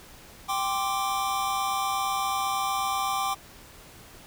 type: chord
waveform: square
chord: G suspended fourth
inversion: none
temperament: equal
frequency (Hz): 784 / 1046.5 / 1174.7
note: G5 / C6 / D6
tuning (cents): 0 / 0 / 0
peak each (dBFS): -30 / -33 / -30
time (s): 0.48-3.35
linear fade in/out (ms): 20
effects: pink hiss -49 dBFS RMS until 4.26 s